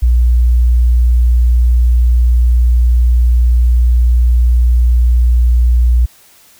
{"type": "tone", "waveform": "sine", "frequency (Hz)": 60, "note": "B1", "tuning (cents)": -49, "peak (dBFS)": -6, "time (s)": [0.02, 6.06], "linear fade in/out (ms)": 10, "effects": ["white hiss -45 dBFS RMS until 6.59 s"]}